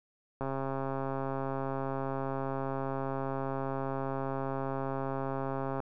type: click train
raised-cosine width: 1 ms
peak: -21 dBFS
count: 729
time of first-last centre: 0.41-5.803 s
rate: 135 Hz
effects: none